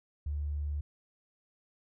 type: tone with tanh clipping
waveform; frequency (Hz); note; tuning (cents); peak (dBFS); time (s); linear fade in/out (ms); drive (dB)
triangle; 73.42; D2; 0; -31; 0.26-0.81; 5; 3
effects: none